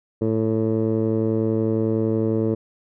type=tone with low-pass filter; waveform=15% pulse; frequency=110.9 Hz; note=A2; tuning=14 cents sharp; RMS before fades=-21 dBFS; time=0.21-2.55 s; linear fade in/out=10 ms; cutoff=480 Hz; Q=2.1; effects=none